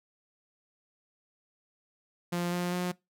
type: tone with pitch steps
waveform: sawtooth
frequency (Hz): 174.61 / 176.84 / 179.1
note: F3 / F3 / F3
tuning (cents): 0 / +22 / +44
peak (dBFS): -25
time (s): 2.32-2.92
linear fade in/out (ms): 10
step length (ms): 200
effects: noise-tail reverb RT60 0.2 s tail -22 dB re dry